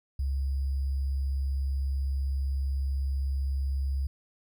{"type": "tone with sample-and-hold", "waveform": "sine", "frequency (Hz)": 67.9, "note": "C#2", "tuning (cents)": -35, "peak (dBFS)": -26, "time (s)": [0.19, 4.07], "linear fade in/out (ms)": 5, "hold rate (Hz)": 4900, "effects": []}